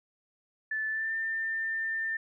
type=tone with pitch glide; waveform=sine; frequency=1749 to 1795.1 Hz; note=A6 to A6; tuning=-11 to +34 cents; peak=-29 dBFS; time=0.71-2.17 s; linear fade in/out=5 ms; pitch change=+45 cents; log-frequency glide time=0.89-1.14 s; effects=none